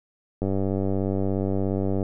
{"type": "click train", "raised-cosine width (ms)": 2, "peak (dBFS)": -13, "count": 157, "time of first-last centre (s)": [0.42, 2.028], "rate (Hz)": 97, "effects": []}